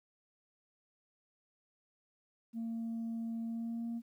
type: tone with pitch glide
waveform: sine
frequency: 228.5 to 232.8 Hz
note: A#3 to A#3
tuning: -34 to -2 cents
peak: -34 dBFS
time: 2.53-4.02 s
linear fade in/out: 50 ms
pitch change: +32 cents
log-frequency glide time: 3.45-3.9 s
effects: tanh soft clip ceiling -34 dBFS + 12-bit

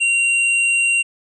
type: tone with hard clipping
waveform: sine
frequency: 2759 Hz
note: F7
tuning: 22 cents flat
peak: -15 dBFS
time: 0-1.03 s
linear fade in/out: 20 ms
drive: 16 dB
effects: resampled to 24000 Hz

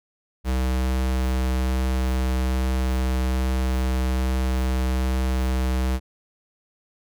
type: tone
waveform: square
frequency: 64.2 Hz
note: C2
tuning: 32 cents flat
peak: -21 dBFS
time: 0.44-6 s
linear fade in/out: 50 ms
effects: none

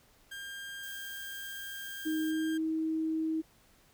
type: tone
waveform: 30% pulse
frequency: 1600 Hz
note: G6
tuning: 35 cents sharp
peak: -38 dBFS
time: 0.31-2.58 s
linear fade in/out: 10 ms
type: noise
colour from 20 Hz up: violet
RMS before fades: -48 dBFS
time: 0.83-2.31 s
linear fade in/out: 0 ms
type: tone with pitch glide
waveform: sine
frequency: 314 to 318.6 Hz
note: D#4 to D#4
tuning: +16 to +41 cents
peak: -29 dBFS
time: 2.05-3.42 s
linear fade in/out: 20 ms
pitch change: +25 cents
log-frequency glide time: 2.26-2.54 s
effects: pink hiss -64 dBFS RMS until 3.93 s

